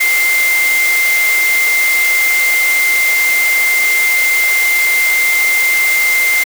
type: tone in noise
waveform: sine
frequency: 2093 Hz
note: C7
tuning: in tune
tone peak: -10 dBFS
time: 0-6.44 s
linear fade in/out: 10 ms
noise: white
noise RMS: -19 dBFS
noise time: 0-6.44 s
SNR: +6 dB
effects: high-pass 400 Hz 12 dB/octave